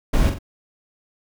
brown noise with echo, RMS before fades -17 dBFS, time 0.13-0.3 s, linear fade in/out 10 ms, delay 44 ms, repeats 2, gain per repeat -7 dB, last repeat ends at 0.388 s, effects none

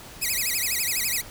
5% pulse tone with vibrato, 2217 Hz, C#7, in tune, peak -14 dBFS, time 0.21-1.22 s, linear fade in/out 20 ms, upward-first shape sine, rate 12 Hz, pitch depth 270 cents each way, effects pink hiss -43 dBFS RMS until 1.3 s

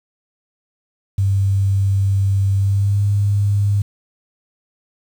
sine tone with pitch glide, 98 to 101.28 Hz, G2 to G#2, 0 to -43 cents, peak -13 dBFS, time 1.18-3.82 s, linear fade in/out 5 ms, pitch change +57 cents, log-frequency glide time 2.6-3.02 s, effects 7-bit

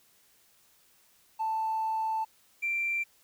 triangle tone pair in turn, 883 / 2357 Hz, A5 / D7, +6 / +6 cents, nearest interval octave + perfect fourth, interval 1700 cents, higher second, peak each -24 dBFS, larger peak neither, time 1.39-2.25 / 2.62-3.04 s, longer first, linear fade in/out 20 ms, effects tanh soft clip ceiling -25 dBFS + white hiss -64 dBFS RMS until 3.23 s

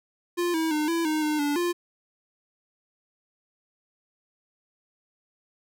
square tone with pitch steps, 349.4 / 322.2 / 303.4 / 334.3 / 309.4 / 303.5 / 290 / 349.3 Hz, F4 / E4 / D#4 / E4 / D#4 / D#4 / D4 / F4, +1 / -39 / -44 / +24 / -10 / -43 / -22 / 0 cents, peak -24 dBFS, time 0.37-1.73 s, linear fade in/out 20 ms, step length 170 ms, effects none

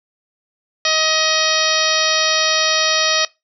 harmonic tone, 630 Hz, D#5, 21 cents sharp, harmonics 1 / 2 / 3 / 4 / 5 / 6 / 7 / 8 / 9, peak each -23 / -23 / -23 / -23 / -23 / -23 / -23 / -23 / -23 dBFS, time 0.85-3.25 s, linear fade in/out 2 ms, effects noise-tail reverb RT60 0.2 s tail -20 dB re dry

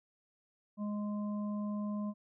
harmonic tone, 207.7 Hz, G#3, in tune, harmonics 1 / 3 / 5, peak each -34 / -47 / -49 dBFS, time 0.77-2.14 s, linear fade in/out 50 ms, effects none

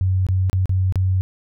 sine tone with dropouts, 93.6 Hz, F#2, 20 cents sharp, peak -15 dBFS, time 0.01-1.21 s, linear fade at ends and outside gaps 0 ms, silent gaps 0.266-0.287 / 0.498-0.53 / 0.657-0.694 / 0.924-0.957 s, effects none

